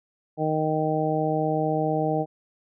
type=harmonic tone; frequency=155.56 Hz; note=D#3; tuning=in tune; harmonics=1 / 2 / 3 / 4 / 5; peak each=-28 / -28 / -28 / -28 / -28 dBFS; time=0.37-2.26 s; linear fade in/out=50 ms; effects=none